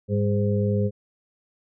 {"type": "harmonic tone with a mistuned harmonic", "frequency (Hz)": 103.2, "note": "G#2", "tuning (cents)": -10, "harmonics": [1, 2, 4, 5], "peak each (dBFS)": [-22, -25, -28, -29], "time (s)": [0.08, 0.91], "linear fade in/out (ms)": 50, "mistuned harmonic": 2, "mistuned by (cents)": -42, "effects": []}